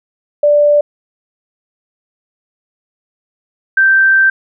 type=tone pair in turn; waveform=sine; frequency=587.3 / 1563.5 Hz; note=D5 / G6; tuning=0 / -5 cents; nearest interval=octave + perfect fourth; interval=1695 cents; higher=second; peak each=-6 dBFS; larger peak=neither; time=0.43-0.81 / 3.77-4.3 s; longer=second; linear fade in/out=5 ms; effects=none